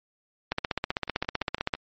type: two click trains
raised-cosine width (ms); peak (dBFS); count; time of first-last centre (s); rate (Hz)
0.3; -10 / -23; 20 / 6; 0.52-1.738 / 0.91-1.75; 15.6 / 5.95
effects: MP3 32 kbps